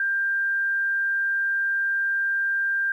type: tone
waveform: sine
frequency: 1590 Hz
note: G6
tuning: 24 cents sharp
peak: -21 dBFS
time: 0-2.92 s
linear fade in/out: 2 ms
effects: 10-bit